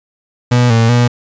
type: tone with pitch steps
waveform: 35% pulse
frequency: 122.4 / 114.2 / 120.9 Hz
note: B2 / A#2 / B2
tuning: -15 / -35 / -36 cents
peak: -6 dBFS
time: 0.51-1.08 s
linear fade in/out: 10 ms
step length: 190 ms
effects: resampled to 16000 Hz